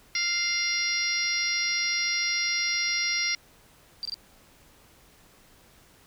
harmonic tone, 698.5 Hz, F5, in tune, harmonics 2 / 3 / 4 / 5 / 6 / 7 / 8, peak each -40 / -28 / -38 / -39 / -34 / -33 / -29 dBFS, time 0.15-3.35 s, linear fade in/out 2 ms
sine tone bursts, 4699 Hz, D8, in tune, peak -29 dBFS, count 3, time 4.03-4.142 s, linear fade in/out 0 ms, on 22 ms, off 23 ms
effects pink hiss -57 dBFS RMS until 6.06 s

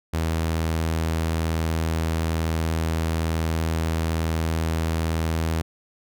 sawtooth tone, 81.1 Hz, E2, 28 cents flat, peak -18 dBFS, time 0.13-5.62 s, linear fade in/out 10 ms, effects none

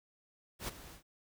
pink noise with ADSR envelope, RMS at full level -37 dBFS, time 0.59-1.03 s, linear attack 94 ms, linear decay 14 ms, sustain -15 dB, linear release 100 ms, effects none

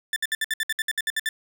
30% pulse tone bursts, 1768 Hz, A6, 8 cents sharp, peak -20 dBFS, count 13, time 0.13-1.29 s, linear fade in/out 2 ms, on 32 ms, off 62 ms, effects none

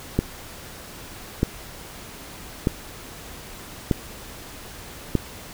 click train, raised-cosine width 3 ms, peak -5 dBFS, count 5, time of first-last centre 0.19-5.153 s, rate 0.806 Hz, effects pink hiss -40 dBFS RMS until 5.53 s

